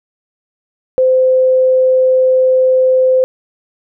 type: tone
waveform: sine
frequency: 516 Hz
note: C5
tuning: 24 cents flat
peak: -7 dBFS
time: 0.98-3.24 s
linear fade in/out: 0 ms
effects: none